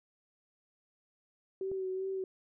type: tone with vibrato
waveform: sine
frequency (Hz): 379.3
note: F#4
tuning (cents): +43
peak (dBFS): -33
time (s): 1.61-2.24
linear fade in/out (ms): 2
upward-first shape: sine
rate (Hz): 2.6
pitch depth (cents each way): 26
type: click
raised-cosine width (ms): 2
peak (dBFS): -34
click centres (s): 1.716
effects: none